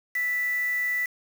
sine tone with quantisation, 1975.5 Hz, B6, in tune, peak -24 dBFS, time 0.15-1.06 s, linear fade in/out 5 ms, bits 6, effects none

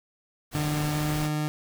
pink noise, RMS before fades -35 dBFS, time 0.51-1.3 s, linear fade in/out 50 ms
30% pulse tone with pitch glide, 150 to 151.48 Hz, D3 to D#3, +37 to -46 cents, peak -23 dBFS, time 0.55-1.48 s, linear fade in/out 0 ms, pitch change +17 cents, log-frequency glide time 0.88-1.17 s
effects none

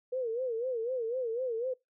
sine tone with vibrato, 482.5 Hz, B4, 40 cents flat, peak -30 dBFS, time 0.12-1.74 s, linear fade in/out 10 ms, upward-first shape sine, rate 4 Hz, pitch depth 140 cents each way, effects noise-tail reverb RT60 0.2 s tail -23 dB re dry

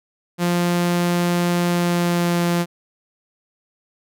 sawtooth tone with pitch glide, 174.7 to 172.89 Hz, F3 to F3, +1 to -17 cents, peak -13 dBFS, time 0.38-2.66 s, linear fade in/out 50 ms, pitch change -18 cents, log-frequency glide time 1.66-2.42 s, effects none

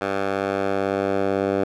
10% pulse tone with band-pass filter sweep, 98 Hz, G2, in tune, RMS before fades -23 dBFS, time 0.01-1.64 s, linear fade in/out 5 ms, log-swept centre 980 to 510 Hz, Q 0.91, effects none

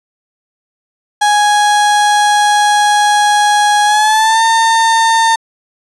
35% pulse tone with pitch glide, 830.6 to 905.8 Hz, G#5 to A#5, 0 to -50 cents, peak -6 dBFS, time 1.21-5.36 s, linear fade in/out 10 ms, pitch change +150 cents, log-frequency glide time 3.85-4.43 s, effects resampled to 24000 Hz

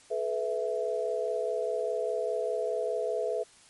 sine chord, A suspended second, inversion none, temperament equal with one note detuned, 429 / 493.9 / 659.3 Hz, A4 / B4 / E5, -44 / 0 / 0 cents, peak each -32 dBFS, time 0.1-3.44 s, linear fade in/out 20 ms, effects white hiss -57 dBFS RMS until 3.69 s + MP3 48 kbps

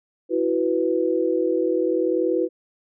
sine chord, E suspended second, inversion none, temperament equal, 329.6 / 370 / 493.9 Hz, E4 / F#4 / B4, 0 / 0 / 0 cents, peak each -23 dBFS, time 0.29-2.49 s, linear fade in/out 50 ms, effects none

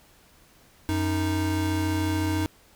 square tone pair together, 92.42 / 311.1 Hz, F#2 / D#4, -1 / 0 cents, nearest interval octave + major sixth, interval 2101 cents, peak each -27 dBFS, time 0.89-2.46 s, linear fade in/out 0 ms, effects pink hiss -57 dBFS RMS until 2.75 s

